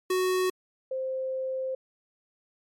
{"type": "tone pair in turn", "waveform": ["square", "sine"], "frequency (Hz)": [370, 523.3], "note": ["F#4", "C5"], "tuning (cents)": [0, 0], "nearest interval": "tritone", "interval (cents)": 600, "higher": "second", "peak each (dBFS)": [-24, -28], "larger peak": "first", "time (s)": [[0.1, 0.5], [0.91, 1.75]], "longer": "second", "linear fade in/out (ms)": 5, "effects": ["MP3 64 kbps"]}